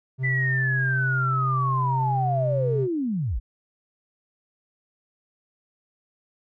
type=tone; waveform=triangle; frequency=130.81 Hz; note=C3; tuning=in tune; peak=-21 dBFS; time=0.18-2.88 s; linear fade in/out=50 ms
type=linear sweep; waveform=sine; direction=down; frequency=2000 to 35.83 Hz; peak=-23 dBFS; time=0.23-3.4 s; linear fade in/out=20 ms
effects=none